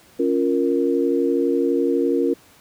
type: chord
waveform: sine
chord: Bb minor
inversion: first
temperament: equal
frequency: 277.2 / 349.2 / 466.2 Hz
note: Db4 / F4 / Bb4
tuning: 0 / 0 / 0 cents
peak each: -21 dBFS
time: 0.19-2.34 s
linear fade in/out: 10 ms
effects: pink hiss -51 dBFS RMS until 2.6 s + high-pass 80 Hz 12 dB/octave